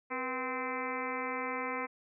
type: harmonic tone with a mistuned harmonic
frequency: 258.6 Hz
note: C4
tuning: 20 cents flat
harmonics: 1 / 2 / 3 / 4 / 5 / 6 / 7 / 8 / 9 / 10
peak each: -42 / -40 / -44 / -39 / -43 / -48 / -47 / -41 / -44 / -54 dBFS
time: 0.1-1.87 s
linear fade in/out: 20 ms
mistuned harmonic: 2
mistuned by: -84 cents
effects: none